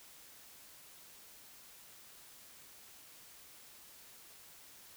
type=silence; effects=white hiss -57 dBFS RMS until 4.96 s